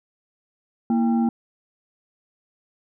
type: tone with frequency modulation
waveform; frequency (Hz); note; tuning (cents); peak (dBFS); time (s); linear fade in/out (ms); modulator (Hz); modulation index
sine; 233.1; A#3; 0; -17; 0.9-1.29; 2; 563; 0.53
effects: none